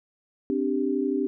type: chord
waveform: sine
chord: C suspended second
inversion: none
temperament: equal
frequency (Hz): 261.6 / 293.7 / 392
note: C4 / D4 / G4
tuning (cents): 0 / 0 / 0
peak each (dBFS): -27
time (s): 0.5-1.27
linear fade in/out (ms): 0
effects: none